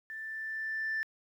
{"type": "tone with level ramp", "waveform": "sine", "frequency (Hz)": 1768, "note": "A6", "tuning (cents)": 8, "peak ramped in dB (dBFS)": [-39, -28], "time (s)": [0.1, 1.03], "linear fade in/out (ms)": 0, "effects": ["tanh soft clip ceiling -28 dBFS", "11-bit"]}